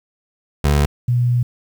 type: tone pair in turn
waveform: 25% pulse / sine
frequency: 72.5 / 121.93 Hz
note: D2 / B2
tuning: -22 / -22 cents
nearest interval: major sixth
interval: 900 cents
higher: second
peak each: -9 / -13 dBFS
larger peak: first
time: 0.64-0.86 / 1.08-1.43 s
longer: second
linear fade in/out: 5 ms
effects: 8-bit